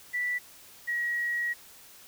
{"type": "tone pair in turn", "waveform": "sine", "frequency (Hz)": [1965, 1906.9], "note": ["B6", "A#6"], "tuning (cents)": [-9, 39], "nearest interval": "minor second", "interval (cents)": 52, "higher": "first", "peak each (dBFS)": -27, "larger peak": "neither", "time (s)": [[0.13, 0.39], [0.87, 1.54]], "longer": "second", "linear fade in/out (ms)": 20, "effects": ["white hiss -52 dBFS RMS until 2.07 s"]}